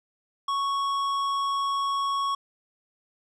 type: tone with tanh clipping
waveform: sine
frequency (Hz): 1108.7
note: C#6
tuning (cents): 0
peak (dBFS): -26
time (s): 0.48-2.35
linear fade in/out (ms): 5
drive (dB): 12
effects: none